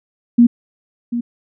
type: tone with echo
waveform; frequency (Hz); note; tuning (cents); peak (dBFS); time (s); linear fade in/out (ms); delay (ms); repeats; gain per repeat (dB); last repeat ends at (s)
sine; 237.8; A#3; +35; -5; 0.38-0.47; 10; 740; 1; -12; 1.21
effects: none